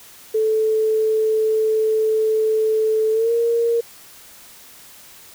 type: tone with pitch glide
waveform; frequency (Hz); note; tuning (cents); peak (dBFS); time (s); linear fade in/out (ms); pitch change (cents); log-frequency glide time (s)
sine; 437.1 to 465.8; A4 to A#4; -11 to -1; -15; 0.34-3.81; 10; +110; 3.12-3.32
effects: white hiss -44 dBFS RMS until 5.34 s